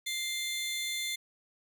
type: tone pair together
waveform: sawtooth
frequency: 2093 / 3520 Hz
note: C7 / A7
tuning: 0 / 0 cents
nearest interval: major sixth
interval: 900 cents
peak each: -32 / -32 dBFS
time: 0.06-1.16 s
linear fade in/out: 10 ms
effects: none